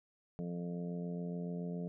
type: harmonic tone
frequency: 87.1 Hz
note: F2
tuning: 4 cents flat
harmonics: 2 / 3 / 4 / 5 / 6 / 7 / 8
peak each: -38 / -48 / -55 / -46 / -59 / -51 / -59 dBFS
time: 0.39-1.88 s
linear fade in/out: 0 ms
effects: none